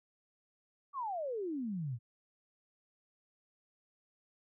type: exponential sweep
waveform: sine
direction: down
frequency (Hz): 1174.7 to 110.2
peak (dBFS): -35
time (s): 0.93-1.99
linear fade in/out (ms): 50
effects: none